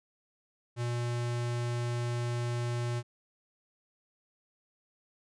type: tone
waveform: square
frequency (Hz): 120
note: B2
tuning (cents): -49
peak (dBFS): -31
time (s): 0.76-3.03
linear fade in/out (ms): 50
effects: resampled to 22050 Hz